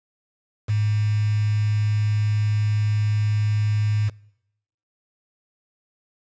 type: tone with quantisation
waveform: sine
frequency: 105.7 Hz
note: G#2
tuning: 31 cents sharp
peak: -18 dBFS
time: 0.68-4.1 s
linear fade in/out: 20 ms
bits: 6
effects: noise-tail reverb RT60 0.8 s tail -24 dB re dry + resampled to 16000 Hz